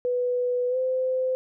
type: tone with pitch glide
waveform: sine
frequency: 493.9 to 515.2 Hz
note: B4 to C5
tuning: 0 to -27 cents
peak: -22 dBFS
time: 0.05-1.35 s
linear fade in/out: 0 ms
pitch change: +73 cents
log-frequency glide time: 0.69-0.77 s
effects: none